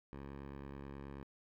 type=tone; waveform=10% pulse; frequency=69.3 Hz; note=C#2; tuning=in tune; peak=-38 dBFS; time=0.13-1.23 s; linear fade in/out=0 ms; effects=low-pass 2000 Hz 12 dB/octave + 12-bit